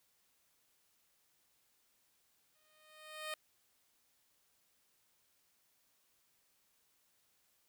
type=tone with exponential growth; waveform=10% pulse; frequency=618 Hz; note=D#5; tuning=12 cents flat; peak=-30 dBFS; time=2.55-3.34 s; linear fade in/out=2 ms; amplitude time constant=170 ms; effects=white hiss -75 dBFS RMS until 7.68 s